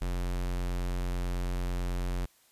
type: tone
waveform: square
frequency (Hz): 44.56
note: F1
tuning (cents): +36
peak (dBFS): -30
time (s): 0.01-2.26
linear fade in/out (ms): 10
effects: white hiss -64 dBFS RMS until 2.51 s + resampled to 32000 Hz